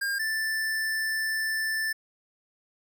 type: tone pair in turn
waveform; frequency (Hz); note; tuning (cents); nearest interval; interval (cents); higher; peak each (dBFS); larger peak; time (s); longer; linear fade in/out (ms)
square; 1609 / 1764.6; G6 / A6; +45 / +5; major second; 160; second; -27; neither; 0.01-0.19 / 0.19-1.93; second; 10
effects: none